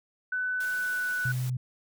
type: tone with pitch glide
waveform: sine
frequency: 1500 to 1486.2 Hz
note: F#6 to F#6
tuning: +23 to +7 cents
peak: -27 dBFS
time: 0.32-1.32 s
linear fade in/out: 5 ms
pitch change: -16 cents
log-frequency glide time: 0.61-1.02 s
type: noise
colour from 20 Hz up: white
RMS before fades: -44 dBFS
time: 0.6-1.5 s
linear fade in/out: 5 ms
type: tone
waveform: sine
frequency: 126.8 Hz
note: B2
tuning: 46 cents sharp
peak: -27 dBFS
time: 1.25-1.57 s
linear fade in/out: 5 ms
effects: none